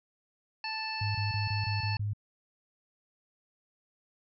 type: harmonic tone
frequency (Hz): 880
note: A5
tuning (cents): 0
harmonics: 1 / 2 / 3 / 5 / 6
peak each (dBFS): -38 / -42 / -38 / -38 / -48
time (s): 0.64-1.97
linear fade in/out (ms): 2
type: tone bursts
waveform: sine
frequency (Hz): 103.7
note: G#2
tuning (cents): -2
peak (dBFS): -29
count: 7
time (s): 1.01-2.134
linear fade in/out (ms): 5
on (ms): 140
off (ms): 24
effects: none